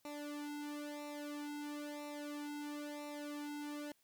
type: tone with flanger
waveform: sawtooth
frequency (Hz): 293.7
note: D4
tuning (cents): 0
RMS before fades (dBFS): -45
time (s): 0.05-3.92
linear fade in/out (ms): 2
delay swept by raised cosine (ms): 0.62 to 1.72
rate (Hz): 1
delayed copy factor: -0.95
effects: white hiss -75 dBFS RMS until 4.03 s